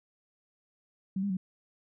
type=tone with pitch steps; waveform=sine; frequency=191.2 / 201.4 / 186.5 Hz; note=G3 / G3 / F#3; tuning=-43 / +47 / +14 cents; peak=-28 dBFS; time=1.16-1.37 s; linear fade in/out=5 ms; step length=70 ms; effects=none